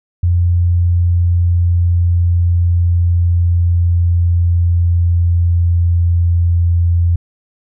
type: tone with pitch glide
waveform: sine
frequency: 87.31 to 85.81 Hz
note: F2 to F2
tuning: 0 to -30 cents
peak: -9 dBFS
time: 0.23-7.16 s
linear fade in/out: 5 ms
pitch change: -30 cents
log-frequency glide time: 0.39-6.7 s
effects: none